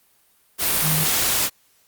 sine tone in noise, 155.56 Hz, D#3, in tune, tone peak -22 dBFS, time 0.81-1.07 s, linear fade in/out 50 ms, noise white, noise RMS -20 dBFS, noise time 0.58-1.5 s, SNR -5 dB, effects white hiss -60 dBFS RMS until 1.87 s + Opus 32 kbps

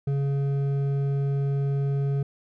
sine tone with hard clipping, 139.4 Hz, C#3, 10 cents sharp, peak -24 dBFS, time 0.07-2.23 s, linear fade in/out 5 ms, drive 7 dB, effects none

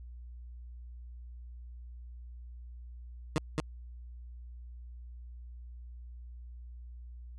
20% pulse tone with echo, 154.3 Hz, D#3, 14 cents flat, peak -21 dBFS, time 3.36-3.38 s, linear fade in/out 0 ms, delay 220 ms, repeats 1, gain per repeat -2 dB, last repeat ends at 3.6 s, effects added 60 Hz sine -44 dBFS peak until 7.38 s + resampled to 22050 Hz

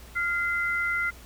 sine tone pair together, 1401.9 / 2053 Hz, F6 / C7, +6 / -33 cents, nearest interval perfect fifth, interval 661 cents, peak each -27 dBFS, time 0.15-1.11 s, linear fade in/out 20 ms, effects added 60 Hz sine -47 dBFS peak until 1.25 s + pink hiss -50 dBFS RMS until 1.25 s

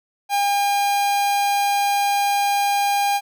45% pulse tone, 807 Hz, G#5, 50 cents flat, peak -17 dBFS, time 0.29-3.21 s, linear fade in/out 50 ms, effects none

